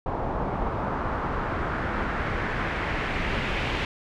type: noise with low-pass filter sweep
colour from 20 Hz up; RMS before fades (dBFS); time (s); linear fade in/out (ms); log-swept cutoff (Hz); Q
pink; -28; 0.06-3.85; 2; 880 to 2700; 1.8
effects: none